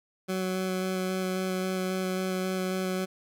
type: tone with vibrato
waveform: 20% pulse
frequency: 186.4 Hz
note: F#3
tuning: 13 cents sharp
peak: -23 dBFS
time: 0.28-3.06 s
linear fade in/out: 20 ms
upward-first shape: square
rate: 3.7 Hz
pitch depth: 8 cents each way
effects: none